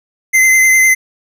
square tone with vibrato, 2062 Hz, C7, 26 cents flat, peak -7 dBFS, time 0.33-0.95 s, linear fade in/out 20 ms, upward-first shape sine, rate 9.9 Hz, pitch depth 19 cents each way, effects none

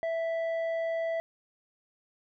square tone with low-pass filter, 659.3 Hz, E5, in tune, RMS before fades -31 dBFS, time 0.03-1.2 s, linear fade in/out 0 ms, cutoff 1400 Hz, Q 2.8, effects none

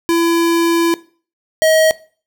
square tone pair in turn, 336.2 / 634.7 Hz, E4 / D#5, +34 / +34 cents, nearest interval major seventh, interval 1100 cents, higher second, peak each -12 / -10 dBFS, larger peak second, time 0.09-0.94 / 1.62-1.91 s, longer first, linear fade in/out 0 ms, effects noise-tail reverb RT60 0.4 s tail -19 dB re dry

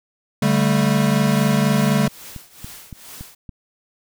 square chord, D suspended fourth, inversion none, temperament equal with one note detuned, 144.64 / 196 / 220 Hz, D3 / G3 / A3, -26 / 0 / 0 cents, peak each -20 / -20 / -20 dBFS, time 0.42-2.08 s, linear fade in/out 5 ms
white noise with tremolo, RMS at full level -37 dBFS, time 1.3-3.35 s, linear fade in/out 5 ms, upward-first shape triangle, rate 2.3 Hz, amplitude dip 85%
click train, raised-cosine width 5 ms, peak -21 dBFS, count 6, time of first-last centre 2.08-3.492 s, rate 3.54 Hz
effects none

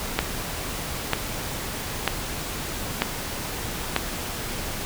click train, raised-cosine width 0.3 ms, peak -3 dBFS, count 5, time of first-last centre 0.19-3.964 s, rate 1.06 Hz, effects pink hiss -31 dBFS RMS until 4.85 s

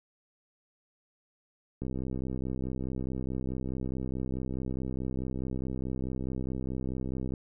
click train, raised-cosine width 3 ms, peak -22 dBFS, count 358, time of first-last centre 1.82-7.338 s, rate 64.7 Hz, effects none

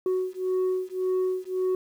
sine beating tone pair, 370 / 371.8 Hz, F#4 / F#4, 0 / +8 cents, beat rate 1.8 Hz, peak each -25 dBFS, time 0.06-1.75 s, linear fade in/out 2 ms, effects tanh soft clip ceiling -21 dBFS + 9-bit

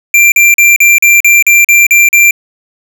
square tone bursts, 2366 Hz, D7, 12 cents sharp, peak -3 dBFS, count 10, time 0.14-2.309 s, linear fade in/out 2 ms, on 180 ms, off 41 ms, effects none

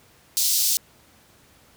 pink high-pass noise, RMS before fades -21 dBFS, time 0.37-0.77 s, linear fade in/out 0 ms, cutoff 4300 Hz, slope 24 dB/octave, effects pink hiss -55 dBFS RMS until 1.76 s + high-pass 60 Hz 12 dB/octave

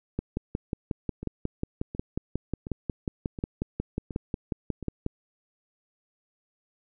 two click trains, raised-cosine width 3 ms, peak -23 / -15 dBFS, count 6 / 28, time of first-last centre 1.23-4.827 / 0.19-5.064 s, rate 1.39 / 5.54 Hz, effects none

